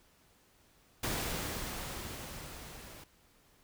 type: noise with level ramp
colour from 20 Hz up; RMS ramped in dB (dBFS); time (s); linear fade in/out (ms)
pink; -34 to -51; 1.03-3.04; 5
effects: pink hiss -66 dBFS RMS until 3.63 s